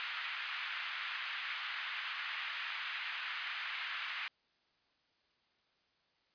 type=band-pass noise; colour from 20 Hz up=white; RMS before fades=-41 dBFS; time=0-4.28 s; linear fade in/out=0 ms; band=1200 to 3000 Hz; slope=24 dB/octave; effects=white hiss -75 dBFS RMS until 6.34 s + resampled to 11025 Hz